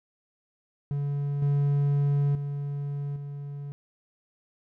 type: tone with level steps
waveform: triangle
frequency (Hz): 142.6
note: C#3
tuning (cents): +49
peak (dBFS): -24 / -19 / -27 / -32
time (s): 0.91-3.72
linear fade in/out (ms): 0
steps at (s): 1.42 / 2.35 / 3.16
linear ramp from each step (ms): 2
effects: none